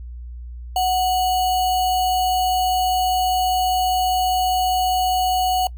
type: tone with sample-and-hold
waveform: sine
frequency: 740 Hz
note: F#5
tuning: in tune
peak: -16 dBFS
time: 0.76-5.67 s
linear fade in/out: 2 ms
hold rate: 3675 Hz
effects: noise-tail reverb RT60 0.1 s tail -22 dB re dry + added 60 Hz sine -31 dBFS peak until 5.77 s